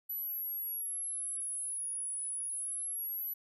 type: exponential two-way sweep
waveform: sine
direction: down then up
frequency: 11890 to 10120 to 11890 Hz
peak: -35 dBFS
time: 0.09-3.34 s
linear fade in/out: 10 ms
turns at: 2.26 s
effects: none